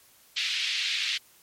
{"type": "band-pass noise", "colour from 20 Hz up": "white", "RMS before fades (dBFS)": -29, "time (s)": [0.36, 1.18], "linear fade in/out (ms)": 10, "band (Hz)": [2200, 4100], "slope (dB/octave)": 24, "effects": ["white hiss -58 dBFS RMS until 1.42 s", "MP3 64 kbps"]}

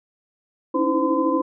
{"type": "tone cluster", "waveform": "sine", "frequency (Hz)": [277.9, 315.8, 328.9, 514, 1022], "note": ["C#4", "D#4", "E4", "C5", "C6"], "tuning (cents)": [4, 26, -4, -31, -41], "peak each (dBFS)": -24, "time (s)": [0.74, 1.42], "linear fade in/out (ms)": 10, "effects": []}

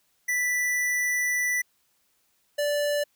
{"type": "tone pair in turn", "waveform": "square", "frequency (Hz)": [1975.5, 584.3], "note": ["B6", "D5"], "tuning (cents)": [0, -9], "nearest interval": "octave + major sixth", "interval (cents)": 2109, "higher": "first", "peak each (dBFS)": -24, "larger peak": "neither", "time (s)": [[0.28, 1.62], [2.58, 3.04]], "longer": "first", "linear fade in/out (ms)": 10, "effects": ["white hiss -69 dBFS RMS until 3.15 s"]}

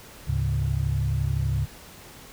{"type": "tone cluster", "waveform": "sine", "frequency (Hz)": [73.3, 107, 138.8], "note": ["D2", "A2", "C#3"], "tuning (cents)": [-3, -48, 3], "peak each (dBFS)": -26, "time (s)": [0.27, 1.66], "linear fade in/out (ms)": 20, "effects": ["tanh soft clip ceiling -13 dBFS", "pink hiss -46 dBFS RMS until 2.32 s"]}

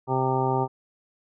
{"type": "harmonic tone with a mistuned harmonic", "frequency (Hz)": 130.81, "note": "C3", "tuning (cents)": 0, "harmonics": [1, 2, 3, 4, 5, 6, 7, 9], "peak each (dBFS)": [-27, -32, -27, -34, -35, -28, -28, -35], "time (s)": [0.07, 0.68], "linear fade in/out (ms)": 50, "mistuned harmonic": 9, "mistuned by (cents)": 16, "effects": []}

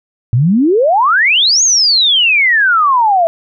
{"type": "exponential two-way sweep", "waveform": "sine", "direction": "up then down", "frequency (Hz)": [110, 6750, 648], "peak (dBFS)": -7, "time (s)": [0.33, 3.27], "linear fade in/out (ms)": 0, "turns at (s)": 1.63, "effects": []}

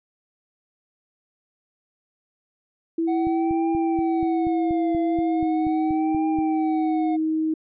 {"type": "tone with pitch glide", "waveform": "sine", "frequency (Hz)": [329.6, 315.6], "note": ["E4", "D#4"], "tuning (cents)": [0, 25], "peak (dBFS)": -20, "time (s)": [2.98, 7.54], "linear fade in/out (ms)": 5, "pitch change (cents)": -75, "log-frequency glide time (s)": [5.21, 5.55]}
{"type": "tone with vibrato", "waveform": "triangle", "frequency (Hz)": 740, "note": "F#5", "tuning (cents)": 0, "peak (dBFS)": -25, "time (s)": [3.07, 7.17], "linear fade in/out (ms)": 20, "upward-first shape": "triangle", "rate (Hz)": 0.39, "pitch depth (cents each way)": 130}
{"type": "click train", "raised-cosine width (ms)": 5, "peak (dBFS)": -23, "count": 14, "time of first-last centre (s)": [3.27, 6.388], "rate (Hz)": 4.17}
{"effects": ["resampled to 8000 Hz"]}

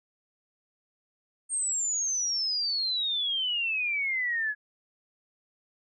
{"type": "exponential sweep", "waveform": "sine", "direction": "down", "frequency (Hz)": [8700, 1675], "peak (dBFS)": -26, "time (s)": [1.49, 4.55], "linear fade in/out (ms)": 50, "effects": []}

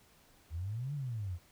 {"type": "exponential two-way sweep", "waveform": "sine", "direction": "up then down", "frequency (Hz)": [75.9, 149.5, 82.9], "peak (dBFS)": -35, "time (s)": [0.5, 1.39], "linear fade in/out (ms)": 50, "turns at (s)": 0.94, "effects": ["pink hiss -64 dBFS RMS until 1.51 s"]}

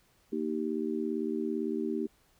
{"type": "chord", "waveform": "sine", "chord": "Eb major", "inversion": "second", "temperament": "just", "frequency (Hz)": [233.3, 311.1, 388.9], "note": ["Bb3", "Eb4", "G4"], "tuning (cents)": [2, 0, -14], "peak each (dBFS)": -34, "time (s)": [0.32, 2.07], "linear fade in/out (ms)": 10, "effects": ["pink hiss -67 dBFS RMS until 2.39 s"]}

